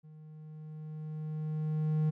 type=tone with level ramp; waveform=triangle; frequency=154.7 Hz; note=D#3; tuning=10 cents flat; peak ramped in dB=-48 to -23 dBFS; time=0.03-2.11 s; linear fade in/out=20 ms; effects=none